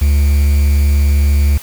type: tone with quantisation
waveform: triangle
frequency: 71.7 Hz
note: D2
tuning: 41 cents flat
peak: -6 dBFS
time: 0.01-1.58 s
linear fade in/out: 10 ms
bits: 5
effects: white hiss -34 dBFS RMS until 1.62 s